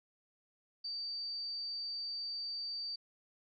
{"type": "tone", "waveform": "sine", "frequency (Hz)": 4626, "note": "D8", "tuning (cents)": -27, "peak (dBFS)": -36, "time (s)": [0.84, 2.96], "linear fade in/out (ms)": 10, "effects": ["tanh soft clip ceiling -34 dBFS", "MP3 48 kbps"]}